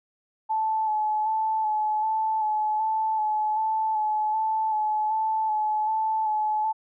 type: tone with vibrato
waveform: sine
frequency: 866 Hz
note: A5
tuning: 28 cents flat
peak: -22 dBFS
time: 0.49-6.73 s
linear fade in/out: 20 ms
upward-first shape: square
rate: 1.3 Hz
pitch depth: 20 cents each way
effects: none